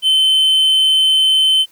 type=tone; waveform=triangle; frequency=3071 Hz; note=G7; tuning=36 cents flat; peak=-8 dBFS; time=0.02-1.66 s; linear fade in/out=50 ms; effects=white hiss -52 dBFS RMS until 1.71 s